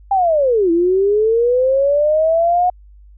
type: linear two-way sweep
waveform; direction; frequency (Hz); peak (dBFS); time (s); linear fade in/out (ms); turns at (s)
sine; down then up; 807 to 329.6 to 729; -11; 0.11-2.7; 5; 0.71
effects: added 50 Hz sine -40 dBFS peak until 3.17 s